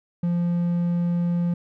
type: tone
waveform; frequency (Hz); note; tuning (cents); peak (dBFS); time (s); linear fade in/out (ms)
triangle; 173.3; F3; -13; -18; 0.23-1.54; 5
effects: none